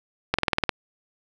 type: slowing click train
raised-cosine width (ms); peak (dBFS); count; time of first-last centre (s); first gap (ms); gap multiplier
0.3; -4; 8; 0.34-0.692; 46; 1.03
effects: none